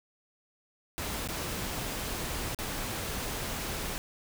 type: noise with dropouts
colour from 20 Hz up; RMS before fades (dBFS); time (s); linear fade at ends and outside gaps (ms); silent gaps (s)
pink; -35; 0.98-3.98; 0; 1.275-1.287 / 2.547-2.588
effects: none